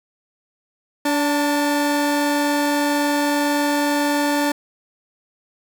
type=tone pair together; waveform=30% pulse; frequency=289 / 888.8 Hz; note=D4 / A5; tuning=-28 / +17 cents; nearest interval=octave + perfect fifth; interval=1945 cents; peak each=-16 / -20 dBFS; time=1.05-4.52 s; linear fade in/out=5 ms; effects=none